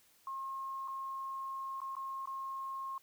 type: tone with dropouts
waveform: sine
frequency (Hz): 1074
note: C6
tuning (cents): +45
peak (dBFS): -38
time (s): 0.27-2.98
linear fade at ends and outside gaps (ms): 2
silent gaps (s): 0.877-0.881 / 1.804-1.816 / 1.953-1.966 / 2.257-2.273
effects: white hiss -67 dBFS RMS until 3.02 s